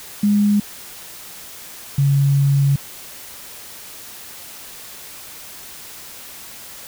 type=tone pair in turn; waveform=sine; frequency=205.9 / 139.5 Hz; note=G#3 / C#3; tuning=-15 / +11 cents; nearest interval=perfect fifth; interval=674 cents; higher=first; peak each=-12 / -12 dBFS; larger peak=neither; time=0.23-0.6 / 1.98-2.76 s; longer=second; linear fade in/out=5 ms; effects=white hiss -37 dBFS RMS until 6.87 s